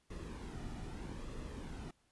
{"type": "noise with flanger", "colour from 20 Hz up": "brown", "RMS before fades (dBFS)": -45, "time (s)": [0.1, 1.91], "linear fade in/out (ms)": 5, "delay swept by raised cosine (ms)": [1.3, 1.9], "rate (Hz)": 0.79, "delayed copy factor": -0.5, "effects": ["pink hiss -75 dBFS RMS until 2.11 s", "resampled to 24000 Hz"]}